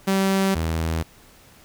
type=tone pair in turn; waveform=sawtooth; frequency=193.2 / 81.23 Hz; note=G3 / E2; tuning=-25 / -25 cents; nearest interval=octave + minor third; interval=1500 cents; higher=first; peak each=-14 / -18 dBFS; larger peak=first; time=0.07-0.55 / 0.55-1.03 s; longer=neither; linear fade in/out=10 ms; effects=pink hiss -51 dBFS RMS until 1.64 s